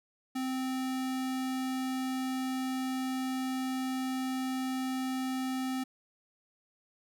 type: tone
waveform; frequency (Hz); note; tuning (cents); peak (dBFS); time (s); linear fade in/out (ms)
square; 260; C4; -11; -32; 0.35-5.84; 10
effects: none